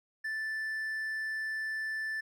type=tone; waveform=triangle; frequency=1760 Hz; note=A6; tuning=in tune; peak=-31 dBFS; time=0.24-2.21 s; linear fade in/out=10 ms; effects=none